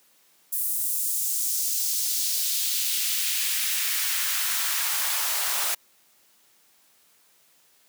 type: noise with high-pass filter sweep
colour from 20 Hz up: white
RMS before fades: -26 dBFS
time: 0.52-5.75 s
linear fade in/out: 10 ms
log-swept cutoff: 11000 to 700 Hz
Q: 1.2
effects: white hiss -61 dBFS RMS until 7.88 s + high-pass 150 Hz 12 dB/octave